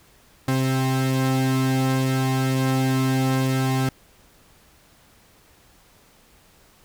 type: tone pair together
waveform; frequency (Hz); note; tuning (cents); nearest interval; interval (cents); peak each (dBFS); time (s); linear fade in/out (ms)
45% pulse; 131.4 / 263.5; C3 / C4; +8 / +12; octave; 1204; -21 / -23; 0.48-3.89; 2
effects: pink hiss -55 dBFS RMS until 6.84 s